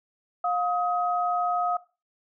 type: tone pair together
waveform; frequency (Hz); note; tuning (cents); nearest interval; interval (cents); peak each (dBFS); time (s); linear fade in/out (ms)
sine; 710.6 / 1264; F5 / D#6; +30 / +27; minor seventh; 997; -25 / -27; 0.44-1.77; 5
effects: noise-tail reverb RT60 0.3 s tail -18 dB re dry